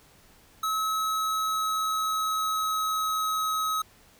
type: tone with pitch glide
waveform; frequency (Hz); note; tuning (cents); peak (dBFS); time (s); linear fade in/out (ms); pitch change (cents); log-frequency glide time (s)
square; 1289 to 1275.7; E6 to D#6; -39 to +43; -26; 0.63-3.82; 5; -18; 0.76-3.51
effects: pink hiss -57 dBFS RMS until 4.19 s